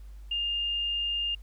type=tone; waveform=sine; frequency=2815 Hz; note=F7; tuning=13 cents sharp; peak=-27 dBFS; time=0.31-1.35 s; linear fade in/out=5 ms; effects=added 50 Hz sine -42 dBFS peak until 1.42 s + pink hiss -65 dBFS RMS until 1.42 s